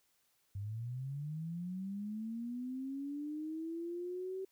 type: linear sweep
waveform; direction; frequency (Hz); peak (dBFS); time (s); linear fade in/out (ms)
sine; up; 96.6 to 384.3; -38; 0.55-4.45; 5
effects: white hiss -75 dBFS RMS until 4.51 s